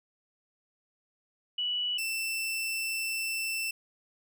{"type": "tone pair in turn", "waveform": ["sine", "sawtooth"], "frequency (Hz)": [2949, 2669], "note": ["F#7", "E7"], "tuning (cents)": [-6, 21], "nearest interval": "major second", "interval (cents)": 173, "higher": "first", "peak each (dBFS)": [-28, -27], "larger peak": "second", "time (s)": [[1.58, 1.98], [1.98, 3.71]], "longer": "second", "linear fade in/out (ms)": 5, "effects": []}